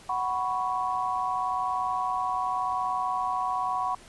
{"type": "chord", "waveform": "sine", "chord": "F# suspended fourth", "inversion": "none", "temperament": "equal with one note detuned", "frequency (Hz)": [743.4, 987.8, 1108.7], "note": ["F#5", "B5", "C#6"], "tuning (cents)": [8, 0, 0], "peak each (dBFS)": -30, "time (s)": [0.09, 3.95], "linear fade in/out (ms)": 5, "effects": ["pink hiss -51 dBFS RMS until 4.08 s", "resampled to 24000 Hz"]}